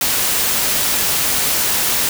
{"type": "noise", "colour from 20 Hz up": "white", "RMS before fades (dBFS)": -17, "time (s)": [0.01, 2.09], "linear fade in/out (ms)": 2, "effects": []}